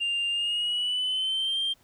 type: tone with pitch glide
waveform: sine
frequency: 2796 to 3175 Hz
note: F7 to G7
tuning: +1 to +21 cents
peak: -23 dBFS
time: 0-1.74 s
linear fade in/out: 20 ms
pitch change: +220 cents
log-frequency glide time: 0.3-1.59 s
effects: tanh soft clip ceiling -23 dBFS + pink hiss -63 dBFS RMS until 1.83 s